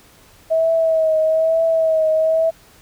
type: tone with vibrato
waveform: sine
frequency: 643 Hz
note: E5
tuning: 43 cents flat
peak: -13 dBFS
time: 0.5-2.51 s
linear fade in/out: 20 ms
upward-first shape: triangle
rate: 1.1 Hz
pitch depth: 40 cents each way
effects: pink hiss -49 dBFS RMS until 2.81 s